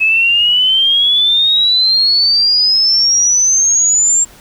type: exponential sweep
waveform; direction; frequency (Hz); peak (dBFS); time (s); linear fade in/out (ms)
sine; up; 2574 to 7459; -8; 0-4.25; 20
effects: pink hiss -41 dBFS RMS until 4.4 s